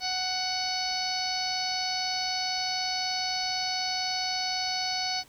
harmonic tone with a mistuned harmonic, 743 Hz, F#5, 7 cents sharp, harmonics 1 / 2 / 3 / 4 / 5 / 6 / 7 / 8, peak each -33 / -41 / -37 / -41 / -41 / -31 / -37 / -40 dBFS, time 0-5.24 s, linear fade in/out 50 ms, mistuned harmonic 5, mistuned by +24 cents, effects pink hiss -56 dBFS RMS until 5.28 s

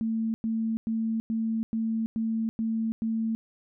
sine tone bursts, 224 Hz, A3, 31 cents sharp, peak -25 dBFS, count 8, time 0.01-3.35 s, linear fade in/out 0 ms, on 330 ms, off 100 ms, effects none

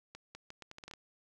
accelerating click train, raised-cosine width 0.2 ms, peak -30 dBFS, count 10, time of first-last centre 0.15-0.937 s, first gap 200 ms, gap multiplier 0.77, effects none

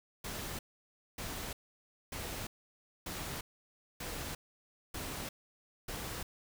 pink noise bursts, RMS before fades -41 dBFS, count 7, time 0.24-6.23 s, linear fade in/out 5 ms, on 350 ms, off 590 ms, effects none

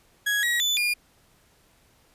35% pulse tone with pitch steps, 1664 / 1908 / 3495 / 2421 Hz, G#6 / A#6 / A7 / D#7, +3 / +40 / -12 / -48 cents, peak -20 dBFS, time 0.26-0.94 s, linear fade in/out 10 ms, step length 170 ms, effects pink hiss -61 dBFS RMS until 2.14 s + resampled to 32000 Hz

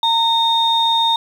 sine tone pair together, 916 / 3683 Hz, A#5 / A#7, -31 / -22 cents, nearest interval 2 octaves, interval 2409 cents, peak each -15 dBFS, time 0.03-1.16 s, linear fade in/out 2 ms, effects tanh soft clip ceiling -5 dBFS + 7-bit

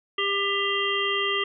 harmonic tone, 398.1 Hz, G4, 27 cents sharp, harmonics 1 / 3 / 5 / 7 / 8, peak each -29 / -29 / -29 / -29 / -29 dBFS, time 0.18-1.44 s, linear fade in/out 5 ms, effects none

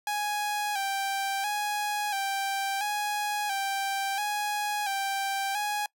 sawtooth tone with vibrato, 808 Hz, G#5, 48 cents flat, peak -24 dBFS, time 0.07-5.86 s, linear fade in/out 2 ms, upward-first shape square, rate 0.73 Hz, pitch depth 50 cents each way, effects noise-tail reverb RT60 0.1 s tail -24 dB re dry

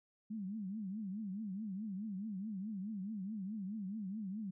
sine tone with vibrato, 203.1 Hz, G#3, 38 cents flat, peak -39 dBFS, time 0.3-4.51 s, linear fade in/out 10 ms, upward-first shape triangle, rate 4.7 Hz, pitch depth 200 cents each way, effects none

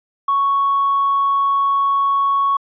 sine tone with hard clipping, 1110 Hz, C#6, 2 cents sharp, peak -14 dBFS, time 0.28-2.57 s, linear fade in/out 5 ms, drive 1 dB, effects resampled to 11025 Hz

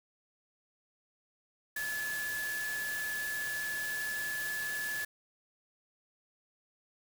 sine tone in noise, 1718 Hz, A6, 42 cents flat, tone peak -34 dBFS, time 1.76-5.05 s, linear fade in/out 5 ms, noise white, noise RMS -42 dBFS, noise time 1.76-5.05 s, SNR +5 dB, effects none

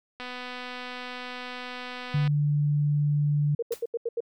click train, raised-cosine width 0.3 ms, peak -22 dBFS, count 518, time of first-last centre 0.2-2.276 s, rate 249 Hz
sine tone, 146.83 Hz, D3, in tune, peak -21 dBFS, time 2.14-3.55 s, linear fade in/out 5 ms
sine tone bursts, 466.2 Hz, A#4, in tune, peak -25 dBFS, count 6, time 3.59-4.205 s, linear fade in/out 5 ms, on 35 ms, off 81 ms
white noise with exponential decay, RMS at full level -36 dBFS, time 3.72-3.87 s, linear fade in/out 2 ms, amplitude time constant 31 ms
effects none

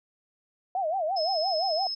sine tone with vibrato, 695 Hz, F5, 9 cents flat, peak -25 dBFS, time 0.75-1.87 s, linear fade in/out 2 ms, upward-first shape sine, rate 5.8 Hz, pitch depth 220 cents each way
sine tone, 5180 Hz, E8, 31 cents flat, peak -29 dBFS, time 1.16-1.95 s, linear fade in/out 10 ms
effects none

